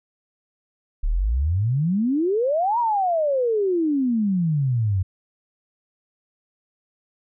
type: exponential two-way sweep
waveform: sine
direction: up then down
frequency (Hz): 33.74 to 976 to 90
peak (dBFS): -18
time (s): 1.03-5.03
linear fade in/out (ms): 10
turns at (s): 2.79
effects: none